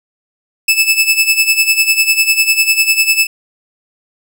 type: tone with tremolo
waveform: sawtooth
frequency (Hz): 2621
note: E7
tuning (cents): -11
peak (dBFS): -3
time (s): 0.68-3.27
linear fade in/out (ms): 5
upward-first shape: sine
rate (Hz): 10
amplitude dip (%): 75
effects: none